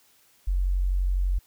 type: tone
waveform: sine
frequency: 46 Hz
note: F#1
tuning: 9 cents flat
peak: -21 dBFS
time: 0.47-1.39 s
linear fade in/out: 10 ms
effects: white hiss -61 dBFS RMS until 1.46 s